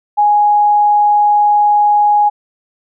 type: tone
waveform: sine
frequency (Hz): 830.6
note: G#5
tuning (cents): 0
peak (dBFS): -7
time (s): 0.17-2.3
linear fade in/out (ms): 20
effects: none